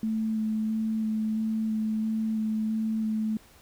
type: tone with vibrato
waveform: sine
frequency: 219 Hz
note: A3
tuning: 8 cents flat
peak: -25 dBFS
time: 0.03-3.37 s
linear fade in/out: 2 ms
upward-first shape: square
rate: 1.5 Hz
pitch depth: 10 cents each way
effects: pink hiss -56 dBFS RMS until 3.61 s